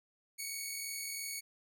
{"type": "tone pair together", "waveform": "10% pulse", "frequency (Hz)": [2217, 2260], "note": ["C#7", "C#7"], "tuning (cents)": [0, 33], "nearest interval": "unison", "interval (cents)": 33, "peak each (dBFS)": [-31, -35], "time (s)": [0.38, 1.41], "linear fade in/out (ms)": 20, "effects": []}